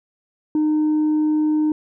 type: tone with tanh clipping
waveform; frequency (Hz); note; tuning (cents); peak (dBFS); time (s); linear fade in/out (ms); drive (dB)
sine; 306.2; D#4; -28; -16; 0.55-1.72; 2; 1
effects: none